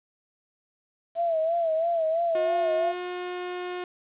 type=tone with vibrato; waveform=sine; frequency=659.3 Hz; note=E5; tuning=in tune; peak=-22 dBFS; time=1.15-2.94 s; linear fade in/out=50 ms; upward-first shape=sine; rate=3 Hz; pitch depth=73 cents each way
type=tone; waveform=sawtooth; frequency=359.1 Hz; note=F4; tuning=48 cents sharp; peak=-27 dBFS; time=2.35-3.84 s; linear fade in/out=2 ms
effects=resampled to 8000 Hz + 9-bit